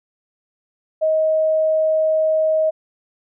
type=tone; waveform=sine; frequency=630 Hz; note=D#5; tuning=21 cents sharp; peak=-14 dBFS; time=1.01-2.71 s; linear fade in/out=20 ms; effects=none